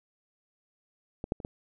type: clicks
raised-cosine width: 2 ms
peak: -21 / -14 / -29 / -22 dBFS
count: 4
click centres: 1.241 / 1.321 / 1.402 / 1.449 s
effects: none